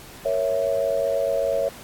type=chord; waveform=sine; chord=A# diminished; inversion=none; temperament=equal; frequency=466.2 / 554.4 / 659.3 Hz; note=A#4 / C#5 / E5; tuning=0 / 0 / 0 cents; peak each=-28 / -22 / -25 dBFS; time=0.25-1.69 s; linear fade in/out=5 ms; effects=pink hiss -43 dBFS RMS until 1.83 s + AAC 64 kbps